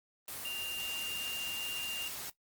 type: tone in noise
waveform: sine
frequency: 2794 Hz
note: F7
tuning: in tune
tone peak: -36 dBFS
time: 0.45-2.08 s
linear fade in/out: 2 ms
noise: white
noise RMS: -42 dBFS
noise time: 0.28-2.3 s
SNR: +3 dB
effects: noise-tail reverb RT60 0.1 s tail -17 dB re dry + Opus 24 kbps